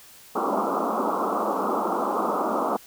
white band-pass noise, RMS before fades -25 dBFS, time 0.35-2.77 s, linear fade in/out 10 ms, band 190 to 1300 Hz, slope 96 dB/octave, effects white hiss -49 dBFS RMS until 2.86 s

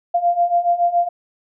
sine beating tone pair, 691 / 698.1 Hz, F5 / F5, -19 / -1 cents, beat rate 7.1 Hz, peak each -19 / -16 dBFS, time 0.14-1.09 s, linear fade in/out 10 ms, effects none

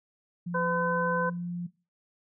sine tone, 174.8 Hz, F3, 2 cents sharp, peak -31 dBFS, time 0.46-1.67 s, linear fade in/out 10 ms
harmonic tone, 507 Hz, B4, 45 cents sharp, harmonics 1 / 2 / 3, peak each -30 / -30 / -31 dBFS, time 0.54-1.3 s, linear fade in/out 10 ms
effects noise-tail reverb RT60 0.3 s tail -19 dB re dry

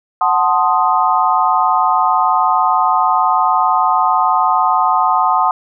sine chord, F# diminished seventh, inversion none, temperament equal, 740 / 880 / 1046.5 / 1244.5 Hz, F#5 / A5 / C6 / Eb6, 0 / 0 / 0 / 0 cents, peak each -16 dBFS, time 0.21-5.51 s, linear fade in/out 2 ms, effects none

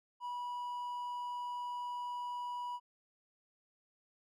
triangle tone, 976 Hz, B5, 21 cents flat, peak -36 dBFS, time 0.2-2.8 s, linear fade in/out 50 ms, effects none

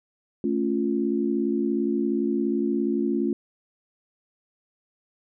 sine chord, A augmented, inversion none, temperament equal, 220 / 277.2 / 349.2 Hz, A3 / C#4 / E#4, 0 / 0 / 0 cents, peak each -26 dBFS, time 0.44-3.33 s, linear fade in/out 2 ms, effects none

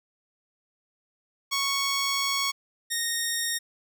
10% pulse tone pair in turn, 1108.7 / 1854.9 Hz, C#6 / A#6, 0 / -9 cents, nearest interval major sixth, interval 891 cents, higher second, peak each -16 / -17 dBFS, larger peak first, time 1.51-2.52 / 2.9-3.59 s, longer first, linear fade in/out 20 ms, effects none

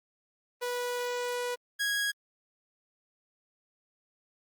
sawtooth tone pair in turn, 489.6 / 1651.5 Hz, B4 / G#6, -15 / -10 cents, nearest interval octave + major sixth, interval 2105 cents, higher second, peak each -27 / -24 dBFS, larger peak second, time 0.61-1.56 / 1.79-2.12 s, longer first, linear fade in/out 20 ms, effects Opus 24 kbps

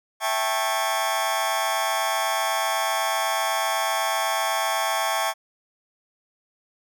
sawtooth chord, A dominant seventh, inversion second, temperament just, 660 / 792 / 880 / 1100 Hz, E5 / G5 / A5 / C#6, +2 / +18 / 0 / -14 cents, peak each -24 dBFS, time 0.2-5.34 s, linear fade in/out 50 ms, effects none

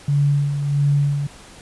sine tone with tremolo, 143.1 Hz, D3, 45 cents flat, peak -13 dBFS, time 0.08-1.27 s, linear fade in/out 5 ms, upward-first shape sine, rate 1.5 Hz, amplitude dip 55%, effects pink hiss -43 dBFS RMS until 1.61 s + resampled to 24000 Hz

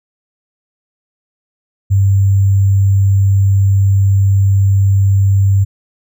sine tone with sample-and-hold, 98 Hz, G2, in tune, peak -7 dBFS, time 1.9-5.65 s, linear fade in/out 20 ms, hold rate 7350 Hz, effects none

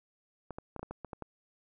clicks, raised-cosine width 1 ms, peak -26 dBFS, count 9, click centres 0.507 / 0.585 / 0.763 / 0.794 / 0.83 / 0.91 / 1.047 / 1.132 / 1.223 s, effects none

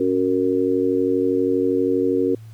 sine chord, F# major, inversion second, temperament just, 277.5 / 370 / 462.5 Hz, C#4 / F#4 / A#4, +2 / 0 / -14 cents, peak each -21 dBFS, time 0-2.35 s, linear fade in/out 5 ms, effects added 111 Hz sine -37 dBFS peak until 2.53 s + pink hiss -56 dBFS RMS until 2.53 s

